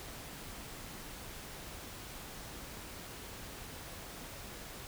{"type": "silence", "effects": ["pink hiss -47 dBFS RMS until 4.87 s"]}